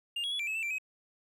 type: tone with pitch steps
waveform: triangle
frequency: 2809 / 3324 / 3390 / 2353 / 2584 / 2661 / 2353 / 2536 Hz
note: F7 / G#7 / G#7 / D7 / E7 / E7 / D7 / D#7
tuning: +9 / +1 / +35 / +3 / -35 / +16 / +3 / +32 cents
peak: -30 dBFS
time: 0.16-0.784 s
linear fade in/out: 5 ms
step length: 78 ms
effects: none